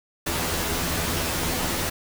pink noise with comb filter, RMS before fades -26 dBFS, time 0.26-1.9 s, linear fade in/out 10 ms, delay 12 ms, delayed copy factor +0.9, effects none

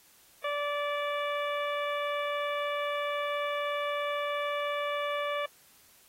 harmonic tone, 581 Hz, D5, 19 cents flat, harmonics 1 / 2 / 3 / 4 / 5 / 6, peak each -32 / -34 / -40 / -39 / -44 / -45 dBFS, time 0.44-5.46 s, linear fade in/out 5 ms, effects white hiss -60 dBFS RMS until 6.08 s + AAC 48 kbps

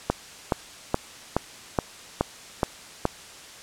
click train, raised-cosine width 1 ms, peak -6 dBFS, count 8, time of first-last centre 0.1-3.054 s, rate 2.37 Hz, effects white hiss -44 dBFS RMS until 3.62 s + low-pass 8000 Hz 12 dB/octave

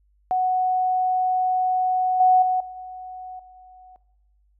sine tone with level steps, 740 Hz, F#5, in tune, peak -18 / -12 / -18 / -33 / -44 dBFS, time 0.31-3.96 s, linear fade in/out 0 ms, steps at 2.2 / 2.42 / 2.6 / 3.39 s, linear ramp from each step 5 ms, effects noise-tail reverb RT60 1.0 s tail -18 dB re dry + added 50 Hz sine -59 dBFS peak until 4.59 s

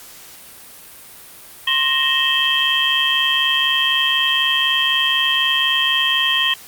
sine tone cluster, 1056 / 1860 / 2629 / 3068 / 3212 Hz, C6 / A#6 / E7 / G7 / G7, +16 / -4 / -5 / -38 / +41 cents, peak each -25 / -21 / -23 / -21 / -18 dBFS, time 1.67-6.54 s, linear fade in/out 5 ms, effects white hiss -40 dBFS RMS until 6.67 s + Opus 48 kbps

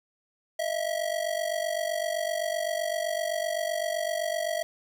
square ring-modulated tone, 649 Hz, E5, 27 cents flat, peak -25 dBFS, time 0.59-4.63 s, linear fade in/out 0 ms, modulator 23.9 Hz, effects 11-bit

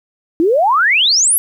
sine exponential sweep, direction up, 310 to 11840 Hz, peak -9 dBFS, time 0.4-1.38 s, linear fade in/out 0 ms, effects 8-bit

